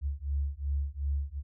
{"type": "beating tone pair", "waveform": "sine", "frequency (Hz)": [69.3, 72], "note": ["C#2", "D2"], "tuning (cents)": [0, -34], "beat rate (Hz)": 2.7, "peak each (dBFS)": [-32, -32], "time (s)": [0.01, 1.43], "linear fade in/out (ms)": 50, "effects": []}